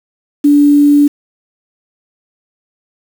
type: tone with quantisation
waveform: sine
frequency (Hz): 289.8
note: D4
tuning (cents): -23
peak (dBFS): -4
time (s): 0.44-1.08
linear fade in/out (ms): 10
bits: 5
effects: none